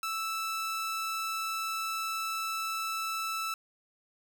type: tone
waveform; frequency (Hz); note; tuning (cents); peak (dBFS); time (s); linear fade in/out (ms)
sawtooth; 1318.5; E6; 0; -28; 0.03-3.54; 2
effects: none

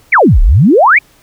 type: exponential two-way sweep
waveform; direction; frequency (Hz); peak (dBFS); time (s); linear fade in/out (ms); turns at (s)
sine; down then up; 2497 to 31.69 to 2497; -3; 0.12-0.99; 10; 0.41
effects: pink hiss -47 dBFS RMS until 1.22 s

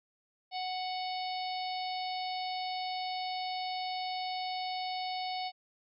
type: harmonic tone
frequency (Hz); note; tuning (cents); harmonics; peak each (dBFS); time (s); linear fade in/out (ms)
740; F#5; 0; 1 / 3 / 4 / 5 / 6 / 7; -35 / -45 / -46 / -45 / -43 / -49; 0.51-5.52; 50
effects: none

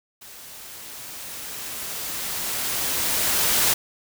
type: noise with level ramp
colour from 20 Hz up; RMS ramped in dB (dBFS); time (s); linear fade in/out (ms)
white; -43 to -19; 0.21-3.74; 10
effects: none

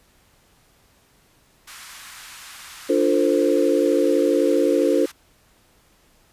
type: band-pass noise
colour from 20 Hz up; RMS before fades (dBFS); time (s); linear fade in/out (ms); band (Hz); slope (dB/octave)
pink; -41; 1.67-5.12; 10; 1100 to 13000; 24
type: chord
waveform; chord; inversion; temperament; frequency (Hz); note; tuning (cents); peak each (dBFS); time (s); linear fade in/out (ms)
sine; D minor seventh; none; equal with one note detuned; 293.7 / 349.2 / 451.3 / 523.3; D4 / F4 / A4 / C5; 0 / 0 / +44 / 0; -21; 2.89-5.06; 10
effects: pink hiss -58 dBFS RMS until 6.32 s + resampled to 32000 Hz

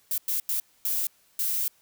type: noise bursts at uneven times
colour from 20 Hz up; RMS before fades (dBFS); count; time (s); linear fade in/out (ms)
violet; -27; 5; 0.11-0.18 / 0.28-0.4 / 0.49-0.6 / 0.85-1.07 / 1.39-1.68; 2
effects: white hiss -63 dBFS RMS until 1.81 s

